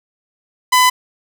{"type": "tone", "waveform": "sawtooth", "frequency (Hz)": 1005, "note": "B5", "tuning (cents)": 30, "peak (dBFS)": -5, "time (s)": [0.72, 0.9], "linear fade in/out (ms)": 10, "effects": []}